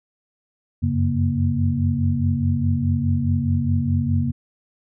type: tone cluster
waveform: sine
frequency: 90 / 94.8 / 137.6 / 235.7 Hz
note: F#2 / F#2 / C#3 / A#3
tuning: -47 / +43 / -12 / +19 cents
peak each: -23 dBFS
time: 0.82-4.32 s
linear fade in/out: 20 ms
effects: none